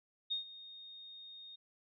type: tone with ADSR envelope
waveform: sine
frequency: 3700 Hz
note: A#7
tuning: 14 cents flat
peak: -32 dBFS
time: 0.3-1.56 s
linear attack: 19 ms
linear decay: 120 ms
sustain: -17 dB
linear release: 9 ms
effects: none